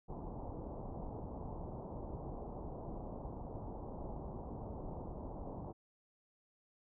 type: low-pass noise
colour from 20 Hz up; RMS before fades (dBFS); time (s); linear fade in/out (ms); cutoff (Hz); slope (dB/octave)
pink; -45; 0.08-5.73; 20; 960; 48
effects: none